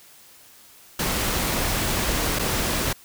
pink noise with dropouts, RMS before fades -24 dBFS, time 0.99-2.93 s, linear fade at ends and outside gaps 5 ms, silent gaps 2.389-2.393 s, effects white hiss -50 dBFS RMS until 3.04 s

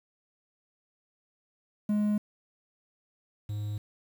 triangle tone pair in turn, 209.2 / 104.6 Hz, G#3 / G#2, +13 / +13 cents, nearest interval octave, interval 1200 cents, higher first, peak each -22 / -29 dBFS, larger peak first, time 1.89-2.18 / 3.49-3.78 s, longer neither, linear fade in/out 5 ms, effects 9-bit

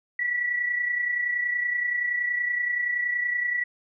sine tone pair together, 1946 / 1976.6 Hz, B6 / B6, -26 / +1 cents, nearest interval unison, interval 27 cents, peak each -24 / -33 dBFS, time 0.19-3.64 s, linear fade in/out 5 ms, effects none

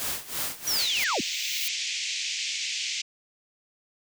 white noise with tremolo, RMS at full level -29 dBFS, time 0-1.04 s, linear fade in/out 0 ms, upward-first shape sine, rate 3 Hz, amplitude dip 85%
sine linear sweep, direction down, 5920 to 152.4 Hz, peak -25 dBFS, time 0.67-1.21 s, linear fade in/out 5 ms
pink band-pass noise, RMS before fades -31 dBFS, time 0.78-3.02 s, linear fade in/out 10 ms, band 2200 to 7100 Hz, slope 48 dB/octave
violet noise with exponential growth, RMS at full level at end -30 dBFS, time 0.8-1.68 s, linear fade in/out 1 ms, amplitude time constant 190 ms
effects none

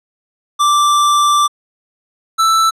square tone pair in turn, 1174 / 1323 Hz, D6 / E6, -1 / +6 cents, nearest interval major second, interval 207 cents, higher second, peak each -10 / -10 dBFS, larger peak neither, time 0.59-1.48 / 2.38-2.71 s, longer first, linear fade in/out 20 ms, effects low-pass 10000 Hz 12 dB/octave

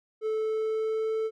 triangle tone with pitch glide, 436.5 to 441.1 Hz, A4 to A4, -14 to +4 cents, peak -24 dBFS, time 0.21-1.31 s, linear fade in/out 50 ms, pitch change +18 cents, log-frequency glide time 0.32-1.15 s, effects none

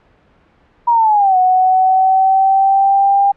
sine linear two-way sweep, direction down then up, 962 to 737 to 800 Hz, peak -8 dBFS, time 0.87-3.32 s, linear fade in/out 10 ms, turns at 1.37 s, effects pink hiss -52 dBFS RMS until 3.36 s + low-pass 2000 Hz 12 dB/octave

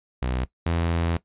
sawtooth tone pair in turn, 63 / 84.09 Hz, B1 / E2, +35 / +35 cents, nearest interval perfect fourth, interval 500 cents, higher second, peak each -20 / -18 dBFS, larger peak second, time 0.22-0.45 / 0.66-1.17 s, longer second, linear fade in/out 5 ms, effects noise-tail reverb RT60 0.1 s tail -18 dB re dry + resampled to 8000 Hz

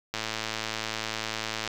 click train, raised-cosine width 0.2 ms, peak -13 dBFS, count 170, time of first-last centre 0.14-1.676 s, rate 110 Hz, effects 7-bit

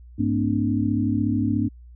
sine tone cluster, 102.1 / 224.3 / 258.2 / 295 Hz, G#2 / A3 / C4 / D4, -29 / +34 / -23 / +8 cents, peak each -25 dBFS, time 0.18-1.69 s, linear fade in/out 20 ms, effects added 60 Hz sine -42 dBFS peak until 1.95 s

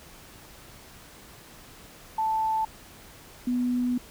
sine tone pair in turn, 880 / 246.9 Hz, A5 / B3, 0 / 0 cents, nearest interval octave + minor seventh, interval 2200 cents, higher first, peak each -23 dBFS, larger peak neither, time 2.18-2.65 / 3.47-3.98 s, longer second, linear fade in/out 5 ms, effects pink hiss -49 dBFS RMS until 4.1 s

